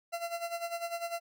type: tone with tremolo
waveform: 40% pulse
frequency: 681 Hz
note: F5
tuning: 44 cents flat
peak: -31 dBFS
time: 0.12-1.2 s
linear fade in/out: 20 ms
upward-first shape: sine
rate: 10 Hz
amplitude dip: 75%
effects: none